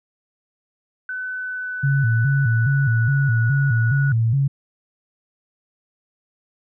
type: tone with pitch glide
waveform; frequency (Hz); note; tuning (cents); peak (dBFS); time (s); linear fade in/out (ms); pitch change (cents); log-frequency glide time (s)
sine; 1508 to 1465.1; F#6 to F#6; +32 to -17; -25; 1.09-4.12; 2; -49; 1.32-3.46
type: tone with vibrato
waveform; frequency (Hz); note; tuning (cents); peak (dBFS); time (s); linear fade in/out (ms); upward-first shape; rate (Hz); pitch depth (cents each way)
sine; 125.4; B2; +27; -15; 1.83-4.48; 10; square; 2.4; 170
effects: none